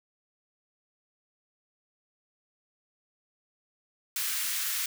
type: high-pass noise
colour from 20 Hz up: white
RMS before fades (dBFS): -31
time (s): 4.16-4.86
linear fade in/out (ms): 2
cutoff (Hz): 1300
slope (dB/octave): 24
effects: none